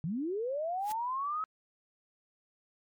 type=linear sweep; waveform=sine; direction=up; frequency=145.3 to 1294 Hz; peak=-31 dBFS; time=0.04-1.44 s; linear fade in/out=0 ms
type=noise with exponential growth; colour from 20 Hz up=white; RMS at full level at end=-40 dBFS; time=0.78-0.92 s; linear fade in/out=1 ms; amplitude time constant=29 ms
effects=MP3 96 kbps